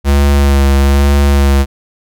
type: tone with vibrato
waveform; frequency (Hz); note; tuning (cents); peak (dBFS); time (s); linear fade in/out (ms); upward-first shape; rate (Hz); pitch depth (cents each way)
square; 69.8; C#2; +13; -7; 0.04-1.66; 50; sine; 1.1; 23
effects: none